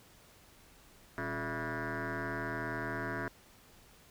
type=tone with frequency modulation; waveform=sine; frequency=667 Hz; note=E5; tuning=20 cents sharp; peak=-33 dBFS; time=1.18-3.28 s; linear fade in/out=0 ms; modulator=157 Hz; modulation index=7.1; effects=tanh soft clip ceiling -31 dBFS + pink hiss -60 dBFS RMS until 4.1 s